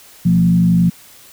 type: tone with frequency modulation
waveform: sine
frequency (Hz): 175.1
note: F3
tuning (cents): +5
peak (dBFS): -9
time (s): 0.25-0.9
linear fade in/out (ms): 10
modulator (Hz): 51.2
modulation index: 0.66
effects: white hiss -43 dBFS RMS until 1.32 s